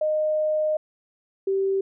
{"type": "tone pair in turn", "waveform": "sine", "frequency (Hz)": [616, 388.1], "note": ["D#5", "G4"], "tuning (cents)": [-17, -17], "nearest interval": "minor sixth", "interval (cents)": 800, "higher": "first", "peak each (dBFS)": -20, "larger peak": "neither", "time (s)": [[0.01, 0.77], [1.47, 1.81]], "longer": "first", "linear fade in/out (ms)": 5, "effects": []}